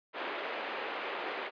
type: band-pass noise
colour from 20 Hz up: pink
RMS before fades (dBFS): -38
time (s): 0.13-1.51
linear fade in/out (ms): 50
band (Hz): 370 to 3000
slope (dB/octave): 24
effects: resampled to 11025 Hz